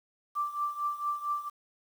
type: tone with tremolo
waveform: sine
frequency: 1174.7 Hz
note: D6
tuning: in tune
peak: -26 dBFS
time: 0.35-1.5 s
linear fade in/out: 20 ms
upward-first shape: triangle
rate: 4.4 Hz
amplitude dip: 85%
effects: 9-bit